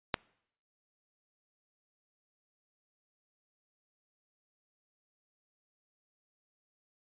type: click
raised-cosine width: 0.3 ms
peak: -11 dBFS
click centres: 0.142 s
effects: noise-tail reverb RT60 0.7 s tail -25 dB re dry + resampled to 8000 Hz